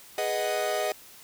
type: chord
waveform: 45% pulse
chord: G# minor seventh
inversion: none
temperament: equal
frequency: 415.3 / 493.9 / 622.3 / 740 Hz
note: G#4 / B4 / D#5 / F#5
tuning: 0 / 0 / 0 / 0 cents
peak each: -33 / -35 / -29 / -32 dBFS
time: 0.18-0.92 s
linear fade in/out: 2 ms
effects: white hiss -50 dBFS RMS until 1.23 s